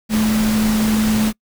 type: tone in noise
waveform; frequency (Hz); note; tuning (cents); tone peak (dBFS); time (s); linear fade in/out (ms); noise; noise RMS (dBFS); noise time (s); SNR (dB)
sine; 216.6; A3; -27; -14; 0.09-1.33; 50; pink; -24; 0.09-1.33; +7
effects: noise-tail reverb RT60 0.1 s tail -26 dB re dry